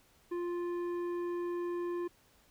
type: tone with tanh clipping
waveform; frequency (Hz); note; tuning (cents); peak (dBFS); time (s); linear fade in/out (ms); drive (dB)
sine; 349.2; F4; 0; -35; 0.31-2.08; 10; 10
effects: pink hiss -66 dBFS RMS until 2.5 s